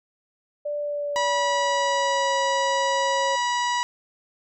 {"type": "tone with pitch glide", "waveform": "sine", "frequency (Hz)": [587.3, 548], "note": ["D5", "C#5"], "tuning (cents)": [0, -20], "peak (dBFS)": -25, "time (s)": [0.65, 3.36], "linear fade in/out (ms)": 10, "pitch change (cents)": -120, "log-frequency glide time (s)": [0.78, 2.38]}
{"type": "harmonic tone", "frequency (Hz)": 972, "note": "B5", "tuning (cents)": -28, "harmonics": [1, 2, 3, 4, 5, 6, 7, 8], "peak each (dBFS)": [-23, -29, -33, -35, -37, -39, -40, -41], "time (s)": [1.16, 3.83], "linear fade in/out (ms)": 0}
{"effects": []}